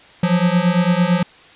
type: beating tone pair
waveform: square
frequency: 172.4 / 181.3 Hz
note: F3 / F#3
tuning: -22 / -35 cents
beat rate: 8.9 Hz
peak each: -17 dBFS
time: 0.23-1.23 s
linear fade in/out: 5 ms
effects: white hiss -45 dBFS RMS until 1.55 s + resampled to 8000 Hz